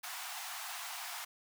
pink high-pass noise, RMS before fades -43 dBFS, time 0.03-1.25 s, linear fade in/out 10 ms, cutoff 690 Hz, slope 96 dB/octave, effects none

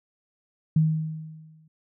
sine tone with exponential decay, 157.5 Hz, D#3, 21 cents sharp, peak -15 dBFS, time 0.76-1.68 s, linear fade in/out 5 ms, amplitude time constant 200 ms, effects none

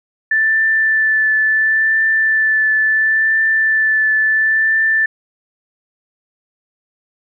sine tone with vibrato, 1760 Hz, A6, in tune, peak -11 dBFS, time 0.31-5.06 s, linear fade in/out 5 ms, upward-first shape triangle, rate 0.72 Hz, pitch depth 16 cents each way, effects none

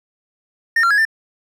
triangle tone with pitch steps, 1825 / 1375 / 1667 / 1784 Hz, A#6 / F6 / G#6 / A6, -37 / -27 / +6 / +23 cents, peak -10 dBFS, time 0.76-1.052 s, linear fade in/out 5 ms, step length 73 ms, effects none

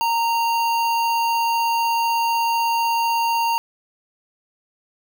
square tone with notch filter, 926 Hz, A#5, 12 cents flat, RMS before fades -20 dBFS, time 0.01-3.58 s, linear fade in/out 0 ms, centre 8000 Hz, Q 1.6, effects none

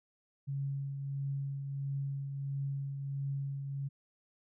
sine tone with tremolo, 138.59 Hz, C#3, in tune, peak -32 dBFS, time 0.47-3.89 s, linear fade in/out 20 ms, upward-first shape triangle, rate 1.5 Hz, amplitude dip 45%, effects none

